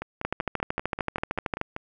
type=two click trains; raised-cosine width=0.5 ms; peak=-17 / -11 dBFS; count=10 / 19; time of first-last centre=0.02-1.764 / 0.25-1.614 s; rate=5.16 / 13.2 Hz; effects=none